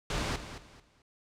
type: noise with echo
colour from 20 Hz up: pink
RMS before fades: -32 dBFS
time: 0.1-0.36 s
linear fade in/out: 2 ms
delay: 220 ms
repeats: 3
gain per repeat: -11 dB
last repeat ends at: 1.02 s
effects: low-pass 6000 Hz 12 dB/octave